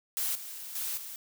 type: noise with level steps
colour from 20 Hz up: blue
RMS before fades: -31 / -42 / -34 / -42 dBFS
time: 0.17-1.16 s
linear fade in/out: 0 ms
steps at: 0.35 / 0.75 / 0.97 s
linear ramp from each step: 5 ms
effects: none